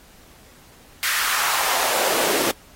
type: noise with high-pass filter sweep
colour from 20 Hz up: pink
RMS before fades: -22 dBFS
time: 1.03-2.51 s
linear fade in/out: 0 ms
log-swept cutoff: 1800 to 320 Hz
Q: 1.8
effects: pink hiss -50 dBFS RMS until 2.75 s + AAC 48 kbps